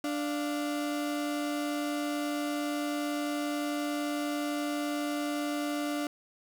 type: tone pair together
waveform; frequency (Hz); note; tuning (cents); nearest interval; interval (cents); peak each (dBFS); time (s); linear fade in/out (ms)
35% pulse; 293.7 / 698.5; D4 / F5; 0 / 0; octave + minor third; 1500; -29 / -37; 0.04-6.07; 2
effects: none